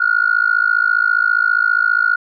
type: tone with amplitude modulation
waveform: sine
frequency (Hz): 1434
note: F6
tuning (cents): +45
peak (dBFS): -7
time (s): 0-2.16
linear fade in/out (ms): 10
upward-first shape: sine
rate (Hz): 54.9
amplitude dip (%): 100
effects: tanh soft clip ceiling -4 dBFS